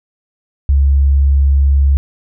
sine tone, 69.3 Hz, C#2, in tune, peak -7 dBFS, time 0.69-1.97 s, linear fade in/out 0 ms, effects none

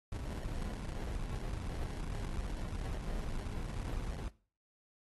brown noise with sample-and-hold, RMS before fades -39 dBFS, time 0.12-4.28 s, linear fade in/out 0 ms, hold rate 1225 Hz, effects noise-tail reverb RT60 0.4 s tail -19 dB re dry + AAC 32 kbps

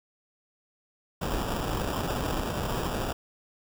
pink noise with sample-and-hold, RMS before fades -30 dBFS, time 1.21-3.13 s, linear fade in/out 10 ms, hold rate 2100 Hz, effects none

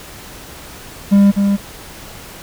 triangle tone with echo, 200 Hz, G3, 35 cents sharp, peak -4 dBFS, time 1.11-1.32 s, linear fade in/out 20 ms, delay 250 ms, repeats 1, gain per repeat -5 dB, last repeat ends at 1.57 s, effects pink hiss -35 dBFS RMS until 2.42 s

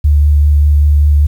sine tone with vibrato, 73.42 Hz, D2, in tune, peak -5 dBFS, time 0.04-1.27 s, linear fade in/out 10 ms, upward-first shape triangle, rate 5.1 Hz, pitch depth 18 cents each way, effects 7-bit

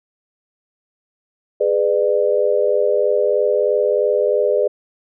sine chord, G# diminished, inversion none, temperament just, 415.3 / 498.4 / 598 Hz, G#4 / B4 / D5, 0 / +16 / +31 cents, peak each -18 dBFS, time 1.6-4.68 s, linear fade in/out 10 ms, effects none

